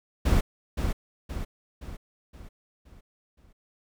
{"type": "noise with echo", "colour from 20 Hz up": "brown", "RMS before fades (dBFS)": -21, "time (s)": [0.25, 0.41], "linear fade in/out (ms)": 10, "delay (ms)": 520, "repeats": 6, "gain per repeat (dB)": -6, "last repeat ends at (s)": 3.53, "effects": []}